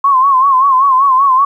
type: tone with vibrato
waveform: sine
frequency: 1072 Hz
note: C6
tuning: 42 cents sharp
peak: -6 dBFS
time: 0.04-1.45 s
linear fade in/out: 5 ms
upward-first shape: sine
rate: 5.2 Hz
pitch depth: 91 cents each way
effects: 8-bit